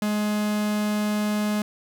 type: tone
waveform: 45% pulse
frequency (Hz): 210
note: G#3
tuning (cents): +19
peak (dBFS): -22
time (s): 0.02-1.62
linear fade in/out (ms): 2
effects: none